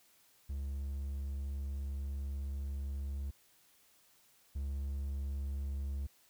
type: tone pair in turn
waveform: triangle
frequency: 69.3 / 69.3 Hz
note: C#2 / C#2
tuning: 0 / 0 cents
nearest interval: unison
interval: 0 cents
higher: neither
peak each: -34 / -33 dBFS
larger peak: second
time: 0.49-3.31 / 4.55-6.07 s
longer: first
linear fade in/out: 10 ms
effects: white hiss -67 dBFS RMS until 6.29 s